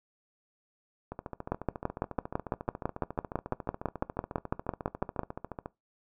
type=two click trains; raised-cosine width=1 ms; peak=-14 / -23 dBFS; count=23 / 65; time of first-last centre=1.52-5.193 / 1.12-5.659 s; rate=5.99 / 14.1 Hz; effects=noise-tail reverb RT60 0.2 s tail -20 dB re dry